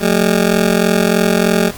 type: ring-modulated tone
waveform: 20% pulse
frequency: 202.8 Hz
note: G#3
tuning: 41 cents flat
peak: -3 dBFS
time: 0-1.72 s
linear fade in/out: 50 ms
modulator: 21.6 Hz
effects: pink hiss -32 dBFS RMS until 1.77 s

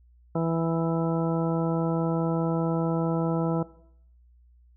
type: harmonic tone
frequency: 164.81 Hz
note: E3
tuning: in tune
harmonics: 1 / 2 / 3 / 4 / 5 / 6 / 8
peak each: -26 / -30 / -30 / -33 / -38 / -39 / -39 dBFS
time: 0.35-3.63 s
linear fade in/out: 5 ms
effects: noise-tail reverb RT60 0.7 s tail -19 dB re dry + added 60 Hz sine -54 dBFS peak until 4.76 s

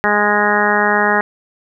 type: harmonic tone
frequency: 207.6 Hz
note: G#3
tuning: in tune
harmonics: 1 / 2 / 3 / 4 / 5 / 6 / 7 / 8 / 9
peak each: -22 / -20 / -22 / -18 / -22 / -22 / -21 / -19 / -19 dBFS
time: 0.04-1.21 s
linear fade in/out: 0 ms
effects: none

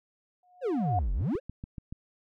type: tone with exponential growth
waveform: sine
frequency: 722 Hz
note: F#5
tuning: 43 cents flat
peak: -24 dBFS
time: 0.43-0.99 s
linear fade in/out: 2 ms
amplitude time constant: 120 ms
type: exponential two-way sweep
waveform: triangle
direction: down then up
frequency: 587.3 to 41.2 to 587.3 Hz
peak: -24 dBFS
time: 0.61-1.4 s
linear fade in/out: 50 ms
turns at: 1.13 s
type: click train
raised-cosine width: 5 ms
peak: -26 dBFS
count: 6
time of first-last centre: 1.21-1.925 s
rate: 6.99 Hz
effects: none

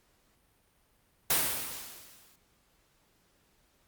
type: noise with exponential decay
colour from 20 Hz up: white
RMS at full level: -24 dBFS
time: 1.3-2.36 s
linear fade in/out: 5 ms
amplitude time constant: 230 ms
effects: pink hiss -69 dBFS RMS until 3.87 s + Opus 48 kbps

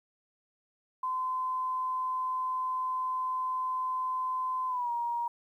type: tone with pitch glide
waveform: sine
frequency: 1026 to 946.3 Hz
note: C6 to A#5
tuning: -34 to +26 cents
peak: -29 dBFS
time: 1.03-5.28 s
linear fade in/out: 5 ms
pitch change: -140 cents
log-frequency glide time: 4.68-4.91 s
effects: 11-bit

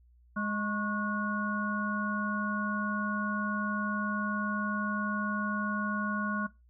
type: harmonic tone with a mistuned harmonic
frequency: 207.7 Hz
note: G#3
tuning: in tune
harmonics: 1 / 3 / 5 / 7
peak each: -32 / -43 / -37 / -35 dBFS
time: 0.36-6.47 s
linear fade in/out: 10 ms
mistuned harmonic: 5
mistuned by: +92 cents
effects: noise-tail reverb RT60 0.2 s tail -17 dB re dry + added 60 Hz sine -58 dBFS peak until 6.69 s

